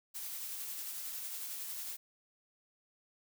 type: noise with tremolo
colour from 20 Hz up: blue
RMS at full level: -41 dBFS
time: 0.14-1.97 s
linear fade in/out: 20 ms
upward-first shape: sine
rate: 11 Hz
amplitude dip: 25%
effects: none